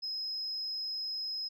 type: tone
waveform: sine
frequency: 5110 Hz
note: D#8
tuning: 45 cents sharp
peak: -33 dBFS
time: 0.02-1.49 s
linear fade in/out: 20 ms
effects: tanh soft clip ceiling -30 dBFS